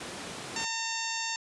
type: low-pass noise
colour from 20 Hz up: pink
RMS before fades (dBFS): -39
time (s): 0-0.65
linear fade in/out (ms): 5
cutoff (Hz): 10000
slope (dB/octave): 12
type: harmonic tone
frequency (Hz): 908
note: A#5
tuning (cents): -46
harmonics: 1 / 2 / 3 / 4 / 5 / 6 / 7 / 8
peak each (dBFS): -38 / -38 / -38 / -41 / -40 / -40 / -40 / -39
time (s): 0.56-1.36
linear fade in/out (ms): 2
effects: high-pass 150 Hz 12 dB/octave + resampled to 24000 Hz